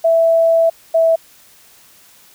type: tone pair in turn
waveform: sine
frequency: 660 / 655.4 Hz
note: E5 / E5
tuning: +2 / -10 cents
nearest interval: unison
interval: 12 cents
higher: first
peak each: -9 dBFS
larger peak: neither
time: 0.04-0.7 / 0.94-1.16 s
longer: first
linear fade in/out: 10 ms
effects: white hiss -47 dBFS RMS until 2.34 s